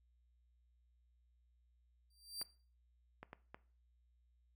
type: tone with exponential growth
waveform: sawtooth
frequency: 4699 Hz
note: D8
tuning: in tune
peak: -36 dBFS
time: 2.1-2.43 s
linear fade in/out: 5 ms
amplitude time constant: 70 ms
type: clicks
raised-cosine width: 0.5 ms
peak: -34 dBFS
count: 4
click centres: 2.415 / 3.23 / 3.331 / 3.545 s
effects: noise-tail reverb RT60 0.4 s tail -18 dB re dry + added 60 Hz sine -70 dBFS peak until 4.55 s